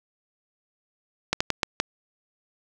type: slowing click train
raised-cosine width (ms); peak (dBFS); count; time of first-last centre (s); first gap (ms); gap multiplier
0.2; -4; 5; 1.33-1.801; 75; 1.31
effects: none

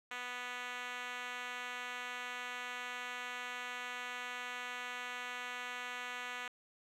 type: tone with band-pass filter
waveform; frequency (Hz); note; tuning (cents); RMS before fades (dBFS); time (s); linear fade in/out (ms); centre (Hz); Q
5% pulse; 246.9; B3; 0; -43; 0.11-6.48; 2; 1900; 0.67
effects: none

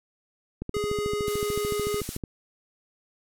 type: click train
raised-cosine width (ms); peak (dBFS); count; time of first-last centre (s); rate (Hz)
3; -19; 23; 0.62-2.238; 13.6
type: tone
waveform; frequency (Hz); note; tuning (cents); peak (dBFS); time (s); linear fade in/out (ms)
square; 415.5; G#4; +1; -27; 0.74-2.01; 5
type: noise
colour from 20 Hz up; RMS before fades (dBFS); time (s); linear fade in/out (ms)
blue; -35; 1.27-2.17; 5
effects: low-pass 12000 Hz 12 dB/octave

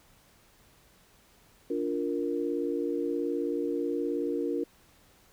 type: chord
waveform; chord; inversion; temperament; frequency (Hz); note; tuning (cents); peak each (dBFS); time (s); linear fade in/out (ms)
sine; Bb major; first; equal with one note detuned; 290.5 / 349.2 / 466.2; D4 / F4 / Bb4; -19 / 0 / 0; -32; 1.7-4.64; 5
effects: pink hiss -61 dBFS RMS until 5.32 s

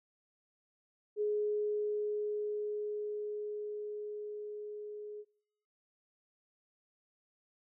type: tone with level ramp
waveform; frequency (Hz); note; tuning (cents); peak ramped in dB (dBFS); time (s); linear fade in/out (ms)
sine; 419.2; G#4; +16; -29 to -42; 1.16-5.25; 50
effects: noise-tail reverb RT60 1.0 s tail -26 dB re dry

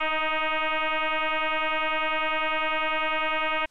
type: tone with frequency modulation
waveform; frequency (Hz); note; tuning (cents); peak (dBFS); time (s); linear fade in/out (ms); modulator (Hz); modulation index
sine; 631; D#5; +24; -23; 0-3.66; 10; 313; 6.8
effects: white hiss -64 dBFS RMS until 3.7 s + low-pass 7000 Hz 12 dB/octave

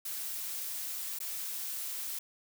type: noise with dropouts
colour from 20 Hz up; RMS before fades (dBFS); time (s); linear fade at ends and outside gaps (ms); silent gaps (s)
blue; -38; 0.05-2.19; 5; 1.189-1.202
effects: none

